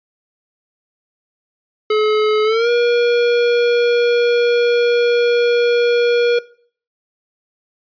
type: tone with pitch glide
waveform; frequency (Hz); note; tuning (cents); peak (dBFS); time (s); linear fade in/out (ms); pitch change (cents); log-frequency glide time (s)
square; 428.1 to 477.8; A4 to A#4; -47 to +43; -13; 1.9-6.39; 5; +190; 2.44-2.69
effects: noise-tail reverb RT60 0.5 s tail -20 dB re dry + resampled to 11025 Hz